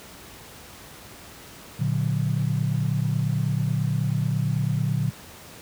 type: chord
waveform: sine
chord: Bb augmented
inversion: none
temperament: just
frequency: 116.54 / 145.68 / 182.1 Hz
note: Bb2 / D3 / F#3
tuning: 0 / -14 / -27 cents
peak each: -25 / -24 / -29 dBFS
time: 1.79-5.11 s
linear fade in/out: 10 ms
effects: pink hiss -44 dBFS RMS until 5.61 s + high-pass 60 Hz 12 dB/octave